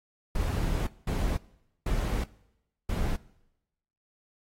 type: noise bursts at uneven times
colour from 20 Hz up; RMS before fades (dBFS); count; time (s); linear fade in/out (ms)
brown; -28; 4; 0.35-0.87 / 1.07-1.37 / 1.86-2.24 / 2.89-3.16; 5
effects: noise-tail reverb RT60 0.9 s tail -21 dB re dry + AAC 48 kbps